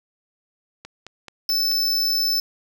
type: click train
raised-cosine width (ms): 0.2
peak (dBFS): -20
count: 5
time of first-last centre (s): 0.85-1.716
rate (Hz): 4.62
type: tone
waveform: square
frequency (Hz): 5274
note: E8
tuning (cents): 0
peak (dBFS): -19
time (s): 1.49-2.4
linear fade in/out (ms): 2
effects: none